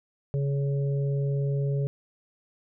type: harmonic tone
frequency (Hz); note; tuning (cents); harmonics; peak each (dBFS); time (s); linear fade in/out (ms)
139.7; C#3; +14; 1 / 3 / 4; -24 / -34 / -39; 0.34-1.87; 0
effects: none